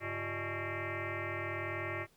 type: tone with frequency modulation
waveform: sine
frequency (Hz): 871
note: A5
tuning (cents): -18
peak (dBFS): -35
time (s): 0-2.07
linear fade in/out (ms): 50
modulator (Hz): 243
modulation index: 5.9
effects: pink hiss -68 dBFS RMS until 2.16 s